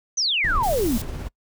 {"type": "exponential sweep", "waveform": "sine", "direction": "down", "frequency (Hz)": [6320, 207.5], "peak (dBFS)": -19, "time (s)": [0.17, 0.98], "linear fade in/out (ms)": 10}
{"type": "noise with tremolo", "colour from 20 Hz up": "brown", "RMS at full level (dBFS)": -27, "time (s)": [0.43, 1.29], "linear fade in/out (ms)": 20, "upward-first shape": "sine", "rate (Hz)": 17, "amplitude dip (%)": 30}
{"type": "high-pass noise", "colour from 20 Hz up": "white", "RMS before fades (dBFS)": -34, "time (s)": [0.63, 1.02], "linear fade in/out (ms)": 5, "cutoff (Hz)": 2800, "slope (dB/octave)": 12}
{"effects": ["noise-tail reverb RT60 0.1 s tail -25 dB re dry"]}